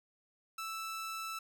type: tone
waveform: sawtooth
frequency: 1320 Hz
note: E6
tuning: 2 cents sharp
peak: -35 dBFS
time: 0.58-1.39 s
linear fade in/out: 5 ms
effects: none